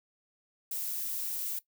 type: noise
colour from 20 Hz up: violet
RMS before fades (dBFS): -35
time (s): 0.71-1.59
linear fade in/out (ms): 5
effects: noise-tail reverb RT60 0.1 s tail -17 dB re dry